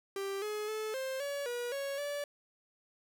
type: tone with pitch steps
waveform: 45% pulse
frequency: 392.8 / 422.9 / 433.2 / 527 / 567 / 483.1 / 555 / 577 Hz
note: G4 / G#4 / A4 / C5 / C#5 / B4 / C#5 / D5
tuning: +4 / +31 / -27 / +12 / +39 / -38 / +2 / -31 cents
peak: -35 dBFS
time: 0.16-2.24 s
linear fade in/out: 2 ms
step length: 260 ms
effects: none